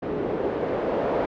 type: noise with low-pass filter sweep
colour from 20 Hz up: blue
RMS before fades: -26 dBFS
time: 0.02-1.26 s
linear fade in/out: 10 ms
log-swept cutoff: 370 to 560 Hz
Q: 2.1
effects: low-pass 3000 Hz 12 dB/octave